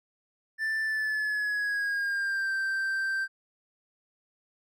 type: tone with pitch glide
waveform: triangle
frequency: 1768 to 1566 Hz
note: A6 to G6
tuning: +8 to -2 cents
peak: -25 dBFS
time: 0.58-3.28 s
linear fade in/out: 50 ms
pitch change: -210 cents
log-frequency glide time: 0.82-2.52 s
effects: none